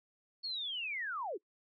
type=linear sweep; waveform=sine; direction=down; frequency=4435 to 305 Hz; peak=-36 dBFS; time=0.43-1.38 s; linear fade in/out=20 ms; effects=noise-tail reverb RT60 0.1 s tail -23 dB re dry